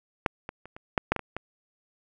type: clicks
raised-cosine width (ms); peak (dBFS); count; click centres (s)
0.5; -7 / -20 / -29 / -27 / -7 / -6 / -12 / -21 / -17; 9; 0.262 / 0.491 / 0.656 / 0.765 / 0.978 / 1.12 / 1.163 / 1.193 / 1.366
effects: none